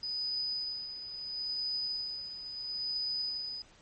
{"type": "tone with tremolo", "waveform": "sine", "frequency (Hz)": 4984, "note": "D#8", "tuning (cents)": 2, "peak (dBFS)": -31, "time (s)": [0.03, 3.62], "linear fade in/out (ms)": 2, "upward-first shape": "sine", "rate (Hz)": 0.74, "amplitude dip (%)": 65, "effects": ["pink hiss -60 dBFS RMS until 3.81 s", "MP3 32 kbps"]}